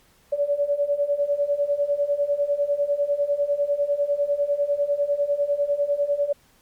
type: beating tone pair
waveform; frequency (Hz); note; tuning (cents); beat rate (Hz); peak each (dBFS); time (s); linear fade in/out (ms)
sine; 568 / 578; C#5 / D5; +42 / -28; 10; -25 / -22; 0.32-6.33; 10
effects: pink hiss -59 dBFS RMS until 6.61 s + Opus 48 kbps